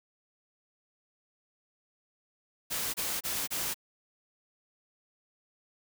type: noise bursts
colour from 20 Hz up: white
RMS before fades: -33 dBFS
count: 4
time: 2.7-3.744 s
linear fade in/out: 20 ms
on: 240 ms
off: 28 ms
effects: none